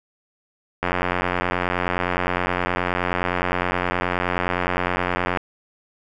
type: click train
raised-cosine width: 0.5 ms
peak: -6 dBFS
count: 408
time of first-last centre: 0.83-5.372 s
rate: 89.6 Hz
effects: none